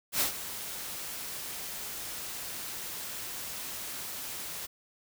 white noise with ADSR envelope, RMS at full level -26 dBFS, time 0.12-4.67 s, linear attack 84 ms, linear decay 110 ms, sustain -13 dB, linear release 17 ms, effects none

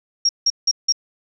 sine tone bursts, 5588 Hz, F8, in tune, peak -13 dBFS, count 4, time 0.25-0.924 s, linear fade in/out 5 ms, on 41 ms, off 170 ms, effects none

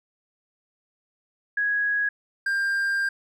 sine / triangle tone pair in turn, 1661.2 / 1594.9 Hz, G#6 / G6, 0 / +29 cents, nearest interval minor second, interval 71 cents, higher first, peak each -21 / -20 dBFS, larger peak second, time 1.57-2.09 / 2.46-3.09 s, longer second, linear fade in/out 5 ms, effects none

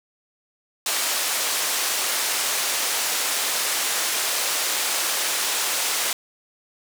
white band-pass noise, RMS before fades -24 dBFS, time 0.86-6.13 s, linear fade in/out 2 ms, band 450 to 10000 Hz, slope 12 dB/octave, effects none

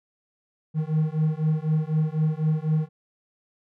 triangle beating tone pair, 153.9 / 157.9 Hz, D#3 / D#3, -19 / +26 cents, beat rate 4 Hz, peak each -22 dBFS, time 0.74-2.89 s, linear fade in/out 50 ms, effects none

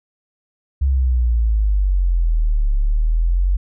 sine exponential two-way sweep, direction down then up, 69.3 to 34.95 to 47.54 Hz, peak -13 dBFS, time 0.81-3.57 s, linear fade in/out 10 ms, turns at 2.75 s, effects none

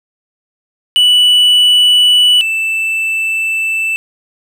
triangle tone pair in turn, 2960 / 2649 Hz, F#7 / E7, 0 / +8 cents, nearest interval major second, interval 192 cents, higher first, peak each -4 / -11 dBFS, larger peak first, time 0.96-2.41 / 2.41-3.96 s, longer second, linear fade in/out 0 ms, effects none

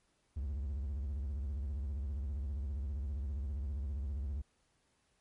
triangle tone with vibrato, 69.3 Hz, C#2, in tune, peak -33 dBFS, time 0.36-4.42 s, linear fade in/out 10 ms, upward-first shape sine, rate 15 Hz, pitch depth 200 cents each way, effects pink hiss -75 dBFS RMS until 5.2 s + MP3 48 kbps

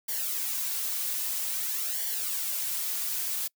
blue noise with flanger, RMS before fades -31 dBFS, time 0.08-3.48 s, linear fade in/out 10 ms, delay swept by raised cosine 0.77 to 3.87 ms, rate 0.51 Hz, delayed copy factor -0.7, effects noise-tail reverb RT60 0.1 s tail -26 dB re dry

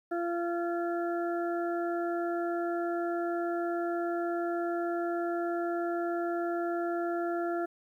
harmonic tone, 343.3 Hz, F4, 30 cents flat, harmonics 1 / 2 / 4 / 5, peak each -31 / -34 / -39 / -46 dBFS, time 0.11-7.66 s, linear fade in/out 10 ms, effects 11-bit

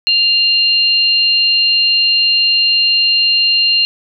sine tone pair together, 2794 / 4186 Hz, F7 / C8, 0 / 0 cents, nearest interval perfect fifth, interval 700 cents, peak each -12 dBFS, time 0.07-3.85 s, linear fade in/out 0 ms, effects none

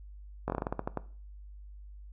slowing click train, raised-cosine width 1 ms, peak -17 dBFS, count 11, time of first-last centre 0.48-0.973 s, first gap 19 ms, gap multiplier 1.2, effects noise-tail reverb RT60 0.4 s tail -17 dB re dry + added 50 Hz sine -45 dBFS peak until 2.12 s

